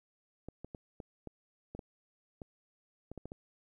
clicks, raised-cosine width 2 ms, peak -30 dBFS, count 12, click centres 0.486 / 0.646 / 0.748 / 1.002 / 1.273 / 1.75 / 1.792 / 2.418 / 3.116 / 3.177 / 3.256 / 3.319 s, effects 12-bit

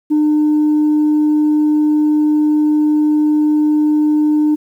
sine tone, 302.1 Hz, D4, 49 cents sharp, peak -8 dBFS, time 0.1-4.56 s, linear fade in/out 20 ms, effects tanh soft clip ceiling -8 dBFS + 8-bit

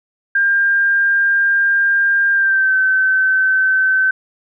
sine tone with pitch glide, 1600 to 1533.9 Hz, G6 to G6, +35 to -38 cents, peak -11 dBFS, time 0.35-4.11 s, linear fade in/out 5 ms, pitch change -73 cents, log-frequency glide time 2.32-2.75 s, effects none

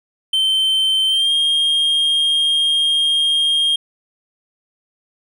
triangle tone with pitch glide, 3101 to 3227 Hz, G7 to G7, -19 to +50 cents, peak -12 dBFS, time 0.33-3.76 s, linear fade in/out 5 ms, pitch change +69 cents, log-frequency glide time 1.07-1.32 s, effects none

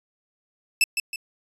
sawtooth tone with echo, 2637 Hz, E7, in tune, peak -12 dBFS, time 0.81-0.84 s, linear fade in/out 2 ms, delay 160 ms, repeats 2, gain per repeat -7 dB, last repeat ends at 1.16 s, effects resampled to 32000 Hz

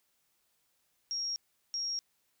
sine tone bursts at uneven times, 5588 Hz, F8, in tune, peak -32 dBFS, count 2, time 1.11-1.36 / 1.74-1.99 s, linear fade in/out 0 ms, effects white hiss -75 dBFS RMS until 2.4 s

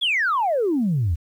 sine exponential sweep, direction down, 3520 to 74 Hz, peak -17 dBFS, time 0.01-1.16 s, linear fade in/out 20 ms, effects tanh soft clip ceiling -14 dBFS + 9-bit

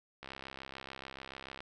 click train, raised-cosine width 0.3 ms, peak -28 dBFS, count 93, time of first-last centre 0.23-1.605 s, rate 66.9 Hz, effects none

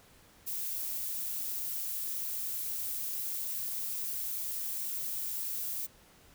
violet noise, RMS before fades -36 dBFS, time 0.46-5.87 s, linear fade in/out 20 ms, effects pink hiss -60 dBFS RMS until 6.34 s

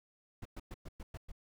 brown noise bursts, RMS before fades -44 dBFS, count 7, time 0.42-1.318 s, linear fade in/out 5 ms, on 34 ms, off 110 ms, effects none

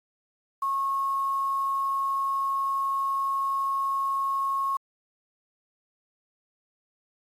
sine tone with quantisation, 1092 Hz, C#6, 26 cents flat, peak -24 dBFS, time 0.62-4.77 s, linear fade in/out 5 ms, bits 8, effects AAC 48 kbps

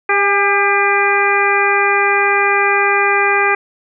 harmonic tone with a mistuned harmonic, 399.9 Hz, G4, 35 cents sharp, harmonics 1 / 2 / 3 / 4 / 5 / 6, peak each -18 / -18 / -18 / -18 / -18 / -18 dBFS, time 0.09-3.55 s, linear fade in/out 5 ms, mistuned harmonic 2, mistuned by +31 cents, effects none

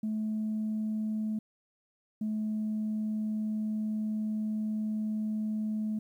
sine tone pair in turn, 216.3 / 215.3 Hz, A3 / A3, -29 / -37 cents, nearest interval unison, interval 8 cents, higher first, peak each -28 dBFS, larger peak neither, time 0.03-1.39 / 2.21-5.99 s, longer second, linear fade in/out 5 ms, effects tanh soft clip ceiling -26 dBFS + 11-bit

